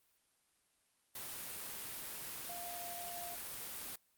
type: tone in noise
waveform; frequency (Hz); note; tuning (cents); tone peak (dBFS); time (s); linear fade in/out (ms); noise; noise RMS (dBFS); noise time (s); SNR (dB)
sine; 698.5; F5; 0; -46; 2.49-3.35; 5; white; -45; 1.15-3.96; -4
effects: white hiss -75 dBFS RMS until 4.17 s + Opus 32 kbps